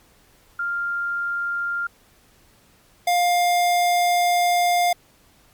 sine / square tone pair in turn, 1396.9 / 704.9 Hz, F6 / F5, 0 / +16 cents, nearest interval octave, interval 1184 cents, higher first, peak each -22 / -17 dBFS, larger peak second, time 0.59-1.87 / 3.07-4.93 s, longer second, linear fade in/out 5 ms, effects pink hiss -56 dBFS RMS until 5.53 s + MP3 96 kbps

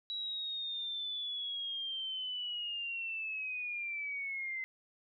sine linear sweep, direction down, 3900 to 2055 Hz, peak -36 dBFS, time 0.1-4.64 s, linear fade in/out 0 ms, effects none

